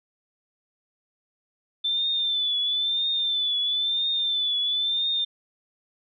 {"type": "tone with vibrato", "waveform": "sine", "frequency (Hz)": 3534, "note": "A7", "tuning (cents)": 7, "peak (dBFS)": -22, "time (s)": [1.84, 5.25], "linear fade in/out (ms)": 10, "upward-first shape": "triangle", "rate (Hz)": 1, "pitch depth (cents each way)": 72, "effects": []}